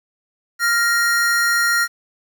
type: tone pair together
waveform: square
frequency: 1396.9 / 1873.8 Hz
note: F6 / A#6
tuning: 0 / +8 cents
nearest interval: perfect fourth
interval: 508 cents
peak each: -18 / -19 dBFS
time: 0.59-1.88 s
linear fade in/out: 50 ms
effects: 8-bit